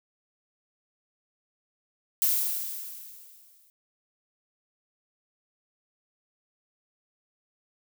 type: noise with exponential decay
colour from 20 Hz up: violet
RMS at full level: -22 dBFS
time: 2.22-3.7 s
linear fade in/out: 0 ms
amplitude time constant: 320 ms
effects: none